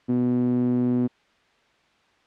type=tone with band-pass filter; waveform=sawtooth; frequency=123.47 Hz; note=B2; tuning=in tune; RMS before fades=-22 dBFS; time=0.08-1.08 s; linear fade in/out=20 ms; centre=270 Hz; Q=4.1; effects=white hiss -61 dBFS RMS until 2.26 s + low-pass 3000 Hz 12 dB/octave